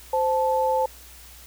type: tone pair together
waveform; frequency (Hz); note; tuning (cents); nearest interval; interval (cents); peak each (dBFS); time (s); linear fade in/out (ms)
sine; 520 / 874.5; C5 / A5; -11 / -11; major sixth; 900; -22; 0.13-0.86; 5
effects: added 60 Hz sine -48 dBFS peak until 1.46 s + white hiss -47 dBFS RMS until 1.46 s